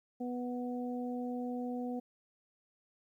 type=harmonic tone; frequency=246.4 Hz; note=B3; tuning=4 cents flat; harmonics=1 / 2 / 3; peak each=-36 / -42 / -45 dBFS; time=0.2-2 s; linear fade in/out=10 ms; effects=12-bit